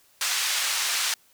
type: band-pass noise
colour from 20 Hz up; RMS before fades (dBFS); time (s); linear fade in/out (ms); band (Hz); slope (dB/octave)
white; -26; 0.21-1.14; 2; 1200 to 6800; 12
effects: white hiss -60 dBFS RMS until 1.33 s